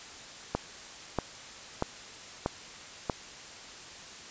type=click train; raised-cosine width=1 ms; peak=-13 dBFS; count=5; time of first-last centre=0.55-3.098 s; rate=1.57 Hz; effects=white hiss -46 dBFS RMS until 4.3 s + resampled to 16000 Hz